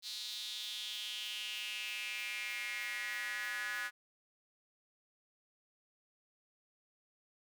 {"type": "tone with high-pass filter sweep", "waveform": "square", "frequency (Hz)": 112.9, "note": "A2", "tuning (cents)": 45, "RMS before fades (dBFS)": -41, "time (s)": [0.02, 3.91], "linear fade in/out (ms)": 50, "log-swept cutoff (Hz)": [4100, 1600], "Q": 5.1, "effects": []}